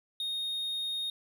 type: tone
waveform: triangle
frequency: 3710 Hz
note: A#7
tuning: 9 cents flat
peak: -30 dBFS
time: 0.2-1.1 s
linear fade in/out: 2 ms
effects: none